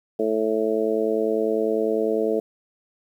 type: harmonic tone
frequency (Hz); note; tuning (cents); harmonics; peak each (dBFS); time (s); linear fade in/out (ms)
110; A2; 0; 2 / 3 / 4 / 5 / 6; -30 / -27 / -22 / -28 / -29; 0.19-2.4; 5
effects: 9-bit